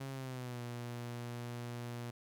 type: tone with pitch glide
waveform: sawtooth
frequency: 135.4 to 119.93 Hz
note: C#3 to A#2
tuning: -40 to +50 cents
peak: -37 dBFS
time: 0-2.11 s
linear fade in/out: 10 ms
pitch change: -210 cents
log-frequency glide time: 0.11-0.62 s
effects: none